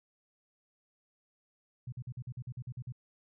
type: tone bursts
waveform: sine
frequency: 124.5 Hz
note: B2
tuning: 14 cents sharp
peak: -37 dBFS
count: 11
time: 1.87-2.923 s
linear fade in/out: 5 ms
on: 53 ms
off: 47 ms
effects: none